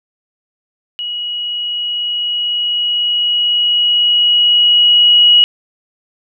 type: tone with level ramp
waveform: sine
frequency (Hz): 2909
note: F#7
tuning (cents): -30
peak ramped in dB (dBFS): -19 to -4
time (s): 0.99-5.44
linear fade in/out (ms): 0
effects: none